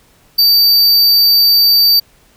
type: tone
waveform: square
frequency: 4629 Hz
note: D8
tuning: 26 cents flat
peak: -7 dBFS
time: 0.38-2 s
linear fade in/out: 10 ms
effects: pink hiss -50 dBFS RMS until 2.36 s